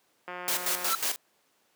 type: click train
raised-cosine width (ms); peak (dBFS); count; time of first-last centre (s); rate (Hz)
0.5; -23; 111; 0.28-0.895; 179
type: noise with tremolo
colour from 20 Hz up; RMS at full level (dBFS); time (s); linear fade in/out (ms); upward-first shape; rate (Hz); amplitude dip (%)
white; -28; 0.48-1.16; 0; square; 5.5; 70
type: tone with exponential growth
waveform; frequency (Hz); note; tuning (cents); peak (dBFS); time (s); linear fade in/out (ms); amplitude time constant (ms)
square; 1335; E6; +22; -23; 0.8-0.95; 2; 32
effects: pink hiss -68 dBFS RMS until 1.75 s + high-pass 300 Hz 12 dB/octave